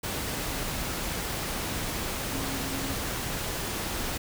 sine tone in noise, 270.1 Hz, C#4, 45 cents flat, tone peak -36 dBFS, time 2.32-2.94 s, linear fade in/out 10 ms, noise pink, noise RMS -32 dBFS, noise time 0.03-4.18 s, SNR -7 dB, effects none

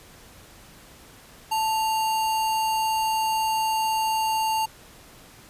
sine tone with sample-and-hold, 882 Hz, A5, 4 cents sharp, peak -21 dBFS, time 1.51-4.66 s, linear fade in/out 10 ms, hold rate 3675 Hz, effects pink hiss -49 dBFS RMS until 5.49 s + resampled to 32000 Hz

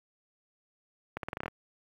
accelerating click train, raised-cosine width 0.5 ms, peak -19 dBFS, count 9, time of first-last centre 1.17-1.48 s, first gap 62 ms, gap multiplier 0.86, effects high-pass 60 Hz 12 dB/octave + 9-bit

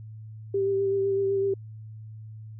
sine tone with vibrato, 392.4 Hz, G4, 2 cents sharp, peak -22 dBFS, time 0.54-1.54 s, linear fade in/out 5 ms, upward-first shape sine, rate 7.9 Hz, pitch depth 19 cents each way, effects added 109 Hz sine -39 dBFS peak until 2.59 s

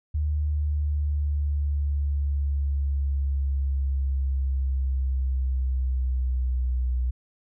sine exponential sweep, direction down, 75.3 to 62 Hz, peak -22 dBFS, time 0.14-7.11 s, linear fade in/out 10 ms, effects none

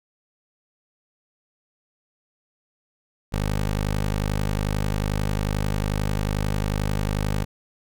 15% pulse tone, 51.2 Hz, G#1, 24 cents flat, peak -16 dBFS, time 3.32-7.45 s, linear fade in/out 20 ms, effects none

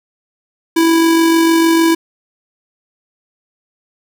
square tone with amplitude modulation, 329.6 Hz, E4, in tune, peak -8 dBFS, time 0.76-1.95 s, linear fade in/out 10 ms, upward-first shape sine, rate 46.6 Hz, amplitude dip 30%, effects none

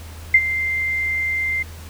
sine tone with ADSR envelope, 2090 Hz, C7, 2 cents flat, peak -6 dBFS, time 0.34-1.63 s, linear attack 5 ms, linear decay 53 ms, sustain -13 dB, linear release 9 ms, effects added 81 Hz sine -34 dBFS peak until 1.89 s + pink hiss -42 dBFS RMS until 1.89 s

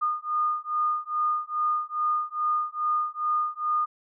sine beating tone pair, 1221 / 1223.4 Hz, D#6 / D#6, -33 / -30 cents, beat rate 2.4 Hz, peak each -27 dBFS, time 0.01-3.86 s, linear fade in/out 20 ms, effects none

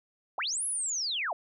sine linear two-way sweep, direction up then down, 570 to 10940 to 570 Hz, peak -29 dBFS, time 0.38-1.33 s, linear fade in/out 2 ms, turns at 0.65 s, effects none

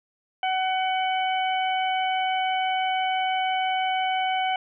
harmonic tone, 751 Hz, F#5, 26 cents sharp, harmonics 1 / 2 / 3 / 4, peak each -23 / -34 / -32 / -32 dBFS, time 0.43-4.56 s, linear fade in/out 2 ms, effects none

